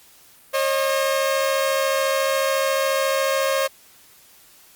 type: tone pair together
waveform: sawtooth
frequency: 539.9 / 614 Hz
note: C#5 / D#5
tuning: -46 / -23 cents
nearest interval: major second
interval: 223 cents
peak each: -16 / -21 dBFS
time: 0.53-3.68 s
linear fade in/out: 20 ms
effects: white hiss -51 dBFS RMS until 4.75 s + Opus 48 kbps